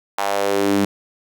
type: tone with high-pass filter sweep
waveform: sawtooth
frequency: 100 Hz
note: G2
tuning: 35 cents sharp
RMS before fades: -19 dBFS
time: 0.18-0.85 s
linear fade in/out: 5 ms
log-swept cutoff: 840 to 230 Hz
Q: 2.9
effects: none